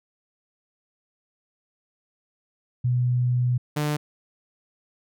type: tone pair in turn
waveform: sine / sawtooth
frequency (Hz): 123.8 / 149.24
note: B2 / D3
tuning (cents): +5 / +28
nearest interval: minor third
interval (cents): 323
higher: second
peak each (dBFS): -19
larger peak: neither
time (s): 2.84-3.58 / 3.76-3.97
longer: first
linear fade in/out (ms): 10
effects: none